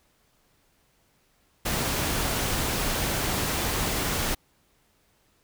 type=noise; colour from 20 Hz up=pink; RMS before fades=-27 dBFS; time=1.65-4.35 s; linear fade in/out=10 ms; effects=pink hiss -66 dBFS RMS until 5.43 s